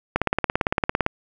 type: click train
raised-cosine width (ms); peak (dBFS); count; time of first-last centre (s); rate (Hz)
0.5; -4; 17; 0.16-1.064; 17.7
effects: none